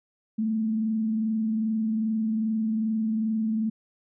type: tone with frequency modulation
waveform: sine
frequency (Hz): 220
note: A3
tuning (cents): 0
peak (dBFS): -23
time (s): 0.38-3.7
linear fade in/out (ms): 10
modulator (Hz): 22.5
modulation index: 0.27
effects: none

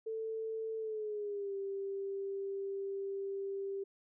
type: tone with pitch glide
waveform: sine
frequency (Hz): 443.9 to 393.2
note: A4 to G4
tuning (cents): +15 to +5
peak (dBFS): -36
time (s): 0.06-3.84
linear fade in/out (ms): 10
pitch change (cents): -210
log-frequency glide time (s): 0.78-1.55
effects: none

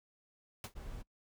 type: noise with exponential decay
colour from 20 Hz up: pink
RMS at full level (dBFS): -39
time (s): 0.64-0.74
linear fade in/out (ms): 2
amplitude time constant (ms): 21
type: noise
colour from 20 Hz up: brown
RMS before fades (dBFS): -44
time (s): 0.75-1.03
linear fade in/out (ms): 20
effects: noise-tail reverb RT60 0.1 s tail -23 dB re dry

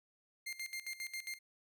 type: tone with tremolo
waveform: sawtooth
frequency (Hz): 2108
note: C7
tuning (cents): +12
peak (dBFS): -36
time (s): 0.46-1.39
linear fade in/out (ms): 10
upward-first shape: square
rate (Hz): 7.4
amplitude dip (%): 80
effects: none

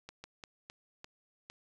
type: slowing click train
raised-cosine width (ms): 0.2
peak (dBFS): -28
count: 6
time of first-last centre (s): 0.09-1.5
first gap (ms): 150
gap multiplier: 1.32
effects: none

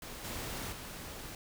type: noise with level steps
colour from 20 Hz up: pink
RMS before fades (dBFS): -45 / -40 / -45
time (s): 0.02-1.35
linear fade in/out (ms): 2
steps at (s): 0.24 / 0.72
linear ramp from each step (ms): 5
effects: none

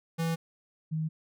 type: tone pair in turn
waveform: square / sine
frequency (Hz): 164.81 / 157.81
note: E3 / D#3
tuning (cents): 0 / +25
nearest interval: minor second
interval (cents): 75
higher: first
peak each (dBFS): -28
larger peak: neither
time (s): 0.18-0.36 / 0.91-1.09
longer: neither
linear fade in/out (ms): 20
effects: none

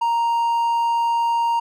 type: tone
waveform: triangle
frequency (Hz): 932.3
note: A#5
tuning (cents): 0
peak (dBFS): -15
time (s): 0.01-1.6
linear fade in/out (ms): 10
effects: none

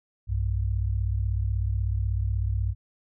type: tone pair together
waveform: sine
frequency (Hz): 61.74 / 98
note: B1 / G2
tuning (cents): 0 / 0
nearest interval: minor sixth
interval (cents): 800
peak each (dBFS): -26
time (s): 0.27-2.75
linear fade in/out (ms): 50
effects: none

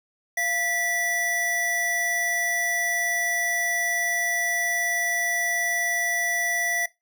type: tone pair together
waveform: square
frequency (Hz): 693 / 1960.1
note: F5 / B6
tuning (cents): -14 / -14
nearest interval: octave + tritone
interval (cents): 1800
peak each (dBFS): -32 / -24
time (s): 0.37-6.86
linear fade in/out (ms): 5
effects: noise-tail reverb RT60 0.2 s tail -19 dB re dry

